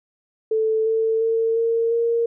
sine tone with pitch steps, 440 / 446.1 / 452.4 / 458.7 / 465.1 Hz, A4 / A4 / A4 / A#4 / A#4, 0 / +24 / +48 / -28 / -4 cents, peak -17 dBFS, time 0.51-2.26 s, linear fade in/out 5 ms, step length 350 ms, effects none

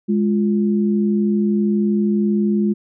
sine tone pair together, 207.7 / 349.3 Hz, G#3 / F4, 0 / 0 cents, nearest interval major sixth, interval 900 cents, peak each -15 / -22 dBFS, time 0.08-2.74 s, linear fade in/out 20 ms, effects none

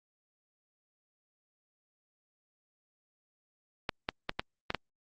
clicks, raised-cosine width 0.3 ms, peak -14 dBFS, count 6, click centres 3.892 / 4.089 / 4.294 / 4.395 / 4.704 / 4.747 s, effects Opus 48 kbps

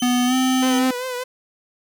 25% pulse tone, 3066 Hz, G7, 39 cents flat, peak -24 dBFS, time 0-0.79 s, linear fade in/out 2 ms
square tone with pitch glide, 246.9 to 258.6 Hz, B3 to C4, 0 to -20 cents, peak -17 dBFS, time 0.02-0.91 s, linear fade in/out 5 ms, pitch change +80 cents, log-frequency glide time 0.26-0.35 s
sawtooth tone with vibrato, 504 Hz, B4, 35 cents sharp, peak -21 dBFS, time 0.62-1.24 s, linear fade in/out 10 ms, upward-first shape triangle, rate 5.1 Hz, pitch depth 60 cents each way
effects none

